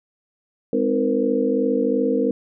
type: tone cluster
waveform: sine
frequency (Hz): 206.6 / 259.3 / 313.8 / 463.2 / 506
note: G#3 / C4 / D#4 / A#4 / B4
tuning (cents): -9 / -15 / +15 / -11 / +42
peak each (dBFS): -27 / -22 / -26 / -21 / -26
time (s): 0.73-2.31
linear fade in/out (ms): 2
effects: none